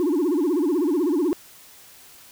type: tone with vibrato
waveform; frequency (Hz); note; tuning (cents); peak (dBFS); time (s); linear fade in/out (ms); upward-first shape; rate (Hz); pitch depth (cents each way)
sine; 322.6; E4; -37; -16; 0-1.33; 0; sine; 16; 240
effects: tanh soft clip ceiling -17 dBFS + white hiss -48 dBFS RMS until 2.31 s